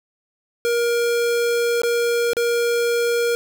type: tone with dropouts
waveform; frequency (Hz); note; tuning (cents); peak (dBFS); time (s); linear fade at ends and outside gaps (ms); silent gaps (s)
square; 472.4; A#4; +23; -18; 0.65-3.35; 0; 1.818-1.834 / 2.333-2.368
effects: none